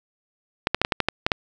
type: clicks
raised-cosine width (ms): 0.3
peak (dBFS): -3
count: 9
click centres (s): 0.671 / 0.746 / 0.816 / 0.849 / 0.922 / 1.003 / 1.086 / 1.265 / 1.318
effects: none